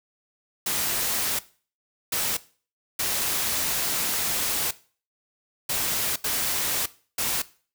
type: noise bursts at uneven times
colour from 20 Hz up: white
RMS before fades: -26 dBFS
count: 6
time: 0.66-1.39 / 2.12-2.37 / 2.99-4.71 / 5.69-6.16 / 6.24-6.86 / 7.18-7.42 s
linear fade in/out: 5 ms
effects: noise-tail reverb RT60 0.4 s tail -18 dB re dry

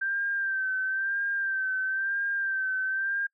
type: tone with vibrato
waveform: sine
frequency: 1568 Hz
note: G6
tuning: in tune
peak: -26 dBFS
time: 0.01-3.27 s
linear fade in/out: 10 ms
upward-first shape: sine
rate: 1 Hz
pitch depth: 44 cents each way
effects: noise-tail reverb RT60 0.1 s tail -25 dB re dry

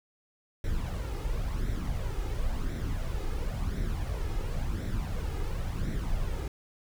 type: noise with flanger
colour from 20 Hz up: brown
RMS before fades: -31 dBFS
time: 0.64-6.48 s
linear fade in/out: 2 ms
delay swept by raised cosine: 0.52 to 2.42 ms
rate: 0.95 Hz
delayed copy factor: +0.55
effects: none

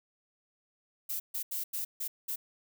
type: noise bursts at uneven times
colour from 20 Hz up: violet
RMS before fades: -35 dBFS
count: 6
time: 1.09-1.2 / 1.34-1.43 / 1.51-1.64 / 1.73-1.85 / 2-2.08 / 2.28-2.36 s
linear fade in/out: 10 ms
effects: none

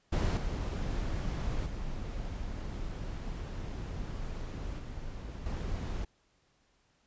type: noise with level steps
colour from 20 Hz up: brown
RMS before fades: -27 / -33 / -38 / -41 / -35 dBFS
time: 0.12-6.05 s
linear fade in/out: 10 ms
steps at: 0.37 / 1.66 / 4.79 / 5.46 s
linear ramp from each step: 2 ms
effects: pink hiss -71 dBFS RMS until 7.06 s + resampled to 16000 Hz

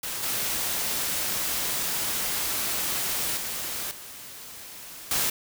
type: noise with level steps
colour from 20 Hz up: white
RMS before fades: -32 / -28 / -32 / -42 / -25 dBFS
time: 0.03-5.3 s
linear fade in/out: 5 ms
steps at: 0.23 / 3.37 / 3.91 / 5.11 s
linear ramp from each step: 2 ms
effects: none

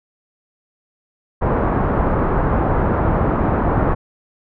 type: low-pass noise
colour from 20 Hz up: pink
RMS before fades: -17 dBFS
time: 1.41-3.95 s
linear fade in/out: 20 ms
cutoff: 1300 Hz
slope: 24 dB/octave
effects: none

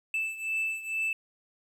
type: beating tone pair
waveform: triangle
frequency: 2637 / 2639.2 Hz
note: E7 / E7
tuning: 0 / +1 cents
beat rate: 2.2 Hz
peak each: -29 / -33 dBFS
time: 0.14-1.13 s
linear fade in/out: 2 ms
effects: 11-bit

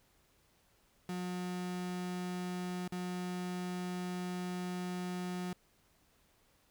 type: tone with dropouts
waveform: 35% pulse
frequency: 180 Hz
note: F#3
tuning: 47 cents flat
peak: -35 dBFS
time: 1.09-5.53 s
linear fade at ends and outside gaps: 2 ms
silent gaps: 2.878-2.922 s
effects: pink hiss -70 dBFS RMS until 6.7 s

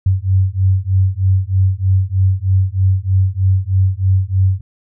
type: beating tone pair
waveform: sine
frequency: 93.4 / 96.6 Hz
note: F#2 / G2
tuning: +17 / -25 cents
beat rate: 3.2 Hz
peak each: -14 dBFS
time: 0.06-4.61 s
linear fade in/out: 5 ms
effects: none

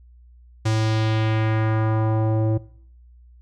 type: tone with low-pass filter sweep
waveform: square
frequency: 110 Hz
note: A2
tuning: in tune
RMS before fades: -20 dBFS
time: 0.65-2.58 s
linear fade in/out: 10 ms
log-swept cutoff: 6900 to 490 Hz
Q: 1.4
effects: noise-tail reverb RT60 0.6 s tail -20 dB re dry + added 60 Hz sine -46 dBFS peak until 3.41 s

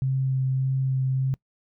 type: tone with vibrato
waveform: sine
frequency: 132.2 Hz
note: C3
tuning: 18 cents sharp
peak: -21 dBFS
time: 0.02-1.34 s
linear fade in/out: 0 ms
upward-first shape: sine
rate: 1.7 Hz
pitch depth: 11 cents each way
effects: noise-tail reverb RT60 0.1 s tail -24 dB re dry

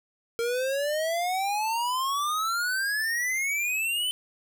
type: exponential sweep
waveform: square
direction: up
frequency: 459.2 to 3059 Hz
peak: -26 dBFS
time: 0.39-4.11 s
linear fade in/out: 0 ms
effects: none

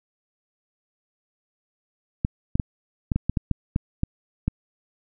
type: clicks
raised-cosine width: 5 ms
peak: -9 dBFS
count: 11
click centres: 2.249 / 2.555 / 2.598 / 3.118 / 3.16 / 3.296 / 3.372 / 3.513 / 3.761 / 4.034 / 4.48 s
effects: none

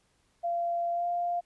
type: tone with pitch glide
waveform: sine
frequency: 688 to 698.4 Hz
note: F5 to F5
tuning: -26 to 0 cents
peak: -27 dBFS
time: 0.43-1.41 s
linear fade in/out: 20 ms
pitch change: +26 cents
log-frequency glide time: 0.92-1.06 s
effects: pink hiss -70 dBFS RMS until 1.45 s + resampled to 24000 Hz

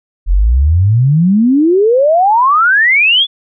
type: exponential sweep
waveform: sine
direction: up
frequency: 41.2 to 3500 Hz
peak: -6 dBFS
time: 0.26-3.27 s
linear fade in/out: 50 ms
effects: none

